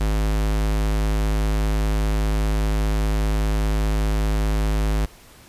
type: tone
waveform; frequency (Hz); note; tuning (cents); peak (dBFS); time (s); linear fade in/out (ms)
square; 52.5; G#1; +19; -19; 0-5.06; 10
effects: pink hiss -48 dBFS RMS until 5.48 s + resampled to 32000 Hz